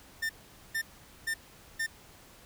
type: tone bursts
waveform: 45% pulse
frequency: 1800 Hz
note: A6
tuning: 39 cents sharp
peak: -29 dBFS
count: 4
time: 0.22-1.866 s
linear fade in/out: 10 ms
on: 74 ms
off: 450 ms
effects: pink hiss -55 dBFS RMS until 2.45 s